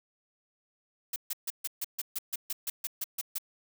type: noise bursts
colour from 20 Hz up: blue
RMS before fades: -33 dBFS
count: 14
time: 1.13-3.384 s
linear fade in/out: 5 ms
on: 31 ms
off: 140 ms
effects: none